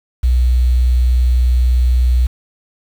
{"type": "tone with quantisation", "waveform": "sine", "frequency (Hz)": 61.74, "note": "B1", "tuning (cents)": 0, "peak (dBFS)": -9, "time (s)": [0.23, 2.27], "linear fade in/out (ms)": 10, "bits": 6, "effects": []}